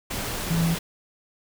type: tone in noise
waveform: sine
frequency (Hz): 166.3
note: E3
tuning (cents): +16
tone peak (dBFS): -20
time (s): 0.5-0.75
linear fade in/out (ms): 10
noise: pink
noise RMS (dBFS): -30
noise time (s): 0.1-0.79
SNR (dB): +7
effects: none